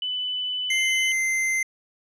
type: tone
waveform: sine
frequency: 2996 Hz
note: F#7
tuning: 21 cents sharp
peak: -25 dBFS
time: 0.02-1.12 s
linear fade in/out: 2 ms
type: tone with pitch glide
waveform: square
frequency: 2093 to 2077 Hz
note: C7 to C7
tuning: 0 to -13 cents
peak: -22 dBFS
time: 0.7-1.63 s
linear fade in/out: 5 ms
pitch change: -13 cents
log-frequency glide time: 0.82-0.92 s
effects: low-pass 11000 Hz 12 dB/octave